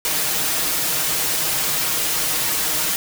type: noise with comb filter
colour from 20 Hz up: white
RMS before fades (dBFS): -21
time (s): 0.05-2.96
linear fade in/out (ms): 0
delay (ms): 6.4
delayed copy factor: +0.7
effects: none